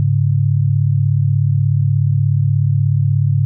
sine tone pair together, 103.83 / 140.46 Hz, G#2 / C#3, 0 / +23 cents, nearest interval perfect fourth, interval 523 cents, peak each -14 dBFS, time 0-3.45 s, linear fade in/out 0 ms, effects none

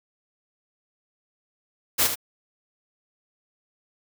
white noise with echo, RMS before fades -20 dBFS, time 1.98-2.08 s, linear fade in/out 20 ms, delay 77 ms, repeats 1, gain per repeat -8 dB, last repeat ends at 2.157 s, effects none

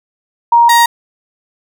sine / 35% pulse tone pair in turn, 940 / 940 Hz, A#5 / A#5, +14 / +14 cents, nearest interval unison, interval 0 cents, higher neither, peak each -4 dBFS, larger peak neither, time 0.52-0.69 / 0.69-0.86 s, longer neither, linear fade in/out 5 ms, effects none

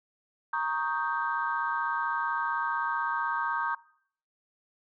sine chord, Eb dominant seventh, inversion second, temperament equal, 932.3 / 1108.7 / 1244.5 / 1568 Hz, Bb5 / Db6 / Eb6 / G6, 0 / 0 / 0 / 0 cents, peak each -31 / -33 / -34 / -32 dBFS, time 0.53-3.75 s, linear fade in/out 5 ms, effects noise-tail reverb RT60 0.6 s tail -21 dB re dry + tanh soft clip ceiling -16 dBFS

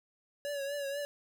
square tone with vibrato, 565 Hz, C#5, 33 cents sharp, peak -35 dBFS, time 0.45-1.05 s, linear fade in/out 0 ms, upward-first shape triangle, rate 4.1 Hz, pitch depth 59 cents each way, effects none

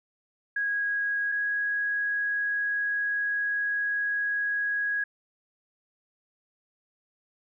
sine tone pair in turn, 1649 / 1657.5 Hz, G#6 / G#6, -13 / -4 cents, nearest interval unison, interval 9 cents, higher second, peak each -25 dBFS, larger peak neither, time 0.56-1.32 / 1.32-5.04 s, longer second, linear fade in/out 5 ms, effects none

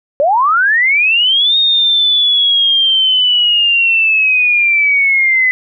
sine linear two-way sweep, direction up then down, 541 to 3719 to 2009 Hz, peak -8 dBFS, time 0.2-5.51 s, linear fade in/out 0 ms, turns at 1.57 s, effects none

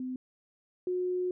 sine tone pair in turn, 255.7 / 363 Hz, C4 / F#4, -40 / -33 cents, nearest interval tritone, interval 607 cents, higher second, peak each -33 / -28 dBFS, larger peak second, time 0-0.16 / 0.87-1.31 s, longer second, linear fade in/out 2 ms, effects none

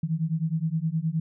sine beating tone pair, 156.3 / 165.9 Hz, D#3 / E3, +8 / +11 cents, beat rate 9.6 Hz, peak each -27 dBFS, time 0.03-1.2 s, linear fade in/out 5 ms, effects none

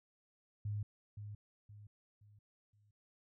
sine tone with echo, 104 Hz, G#2, 3 cents sharp, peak -36 dBFS, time 0.65-0.83 s, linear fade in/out 5 ms, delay 520 ms, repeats 4, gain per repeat -8 dB, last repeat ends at 2.91 s, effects none

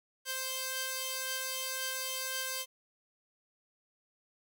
5% pulse tone pair together, 523.3 / 1568 Hz, C5 / G6, 0 / 0 cents, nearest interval octave + perfect fifth, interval 1900 cents, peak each -26 dBFS, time 0.25-2.66 s, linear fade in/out 50 ms, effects none

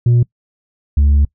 sine tone pair in turn, 120 / 71.76 Hz, B2 / D2, -49 / -40 cents, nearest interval major sixth, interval 891 cents, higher first, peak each -5 dBFS, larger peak neither, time 0.06-0.23 / 0.97-1.25 s, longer second, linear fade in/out 5 ms, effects noise-tail reverb RT60 0.1 s tail -25 dB re dry + tanh soft clip ceiling -7 dBFS

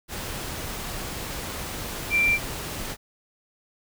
sine tone in noise, 2358 Hz, D7, 6 cents sharp, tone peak -18 dBFS, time 2.1-2.39 s, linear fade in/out 50 ms, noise pink, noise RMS -33 dBFS, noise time 0.08-2.97 s, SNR +12 dB, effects none

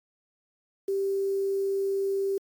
sine tone with quantisation, 392 Hz, G4, in tune, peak -24 dBFS, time 0.88-2.38 s, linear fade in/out 5 ms, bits 8, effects MP3 96 kbps

